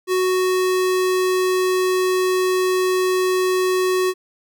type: tone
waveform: square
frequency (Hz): 370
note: F#4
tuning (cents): 0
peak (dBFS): -17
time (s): 0.07-4.14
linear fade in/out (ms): 50
effects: none